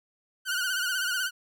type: tone with vibrato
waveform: sawtooth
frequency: 1480 Hz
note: F#6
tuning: in tune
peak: -23 dBFS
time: 0.45-1.31 s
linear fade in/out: 50 ms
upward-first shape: sine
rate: 16 Hz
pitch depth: 77 cents each way
effects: none